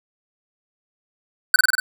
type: tone with echo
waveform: square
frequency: 1514 Hz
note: F#6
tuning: 39 cents sharp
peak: -9 dBFS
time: 1.54-1.56 s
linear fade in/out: 2 ms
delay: 48 ms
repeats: 5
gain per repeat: -2 dB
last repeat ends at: 1.8 s
effects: none